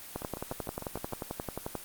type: two click trains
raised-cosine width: 1 ms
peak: -19 / -24 dBFS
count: 19 / 7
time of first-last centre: 0.16-1.753 / 0.22-1.125 s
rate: 11.3 / 6.63 Hz
effects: white hiss -46 dBFS RMS until 1.84 s + Opus 24 kbps